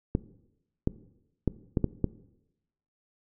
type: clicks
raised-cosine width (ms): 3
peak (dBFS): -11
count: 6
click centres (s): 0.151 / 0.874 / 1.477 / 1.772 / 1.843 / 2.043
effects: noise-tail reverb RT60 0.9 s tail -18 dB re dry